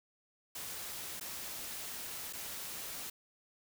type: noise with dropouts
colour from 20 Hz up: white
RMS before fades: -43 dBFS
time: 0.55-3.1 s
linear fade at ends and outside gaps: 5 ms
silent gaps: 1.198-1.209 / 2.327-2.332 s
effects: none